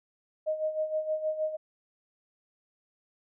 sine tone with tremolo, 622.3 Hz, D#5, in tune, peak -25 dBFS, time 0.46-1.57 s, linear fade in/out 20 ms, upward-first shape sine, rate 6.4 Hz, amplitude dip 70%, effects none

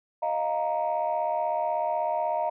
sine chord, Eb suspended second, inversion none, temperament equal, 622.3 / 698.5 / 932.3 Hz, Eb5 / F5 / Bb5, 0 / 0 / 0 cents, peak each -28 dBFS, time 0.22-2.5 s, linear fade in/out 10 ms, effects tanh soft clip ceiling -18 dBFS

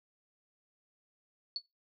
sine tone with exponential decay, 4435 Hz, C#8, in tune, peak -29 dBFS, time 1.56-1.64 s, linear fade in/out 1 ms, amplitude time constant 16 ms, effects noise-tail reverb RT60 0.2 s tail -20 dB re dry

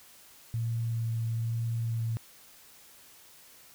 sine tone with vibrato, 114.8 Hz, A#2, 26 cents flat, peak -28 dBFS, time 0.54-2.17 s, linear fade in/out 0 ms, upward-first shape sine, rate 1.1 Hz, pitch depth 12 cents each way, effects white hiss -55 dBFS RMS until 3.74 s

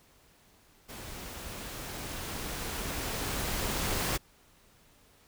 pink noise with level ramp, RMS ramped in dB -44 to -30 dBFS, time 0.88-4.18 s, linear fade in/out 20 ms, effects pink hiss -62 dBFS RMS until 5.27 s

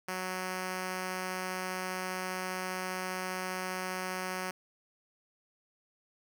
5% pulse tone, 185 Hz, F#3, in tune, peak -23 dBFS, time 0.08-4.51 s, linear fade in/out 5 ms, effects none

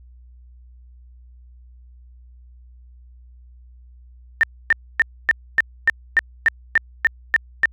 sine tone bursts, 1803 Hz, A6, 42 cents sharp, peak -10 dBFS, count 12, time 4.41-7.656 s, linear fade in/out 0 ms, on 23 ms, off 270 ms, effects added 61 Hz sine -43 dBFS peak until 7.72 s

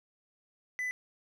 triangle tone, 2000 Hz, B6, 21 cents sharp, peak -30 dBFS, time 0.79-0.91 s, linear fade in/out 0 ms, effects none

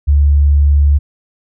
sine tone, 72 Hz, D2, 34 cents flat, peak -6 dBFS, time 0.07-0.99 s, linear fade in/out 20 ms, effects none

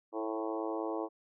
harmonic tone with a mistuned harmonic, 110 Hz, A2, in tune, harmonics 3 / 4 / 5 / 6 / 7 / 8 / 9 / 10, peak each -37 / -39 / -41 / -43 / -44 / -45 / -46 / -47 dBFS, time 0.12-1.09 s, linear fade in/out 50 ms, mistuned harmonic 5, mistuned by -18 cents, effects none

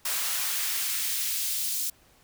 white noise with high-pass filter sweep, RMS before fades -29 dBFS, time 0.05-1.9 s, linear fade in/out 5 ms, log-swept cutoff 720 to 4900 Hz, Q 0.72, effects pink hiss -60 dBFS RMS until 2.23 s

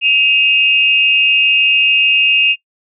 sine tone pair together, 2541 / 2794 Hz, D#7 / F7, +36 / 0 cents, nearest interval major second, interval 164 cents, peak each -11 dBFS, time 0.01-2.56 s, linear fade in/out 50 ms, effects noise-tail reverb RT60 0.1 s tail -22 dB re dry

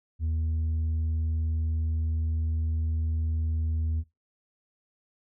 sine tone with tanh clipping, 79.9 Hz, D#2, 47 cents sharp, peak -26 dBFS, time 0.19-4.04 s, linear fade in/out 50 ms, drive 3 dB, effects noise-tail reverb RT60 0.2 s tail -19 dB re dry

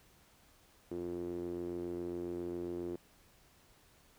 sawtooth tone with band-pass filter, 87.31 Hz, F2, in tune, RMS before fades -40 dBFS, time 0.91-2.96 s, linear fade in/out 5 ms, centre 350 Hz, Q 4.9, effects pink hiss -65 dBFS RMS until 4.18 s

